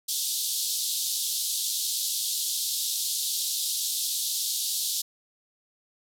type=band-pass noise; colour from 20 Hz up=pink; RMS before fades=-29 dBFS; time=0.08-5.02 s; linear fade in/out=10 ms; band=3500 to 15000 Hz; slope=48 dB/octave; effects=none